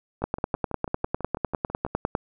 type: two click trains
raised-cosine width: 1 ms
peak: -9 / -21 dBFS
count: 20 / 11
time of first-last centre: 0.24-2.151 / 0.22-1.865 s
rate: 9.94 / 6.08 Hz
effects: none

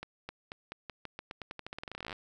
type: accelerating click train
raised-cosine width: 0.3 ms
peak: -24 dBFS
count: 28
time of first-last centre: 0.03-2.128 s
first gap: 260 ms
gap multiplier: 0.88
effects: none

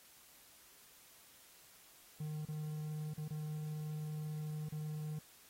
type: tone with dropouts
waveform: triangle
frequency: 152.9 Hz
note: D#3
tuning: 30 cents flat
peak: -37 dBFS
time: 2.2-5.19 s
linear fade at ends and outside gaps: 5 ms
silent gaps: 2.453-2.485 / 3.138-3.178 / 3.281-3.305 / 4.689-4.721 s
effects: white hiss -62 dBFS RMS until 5.49 s + AAC 48 kbps

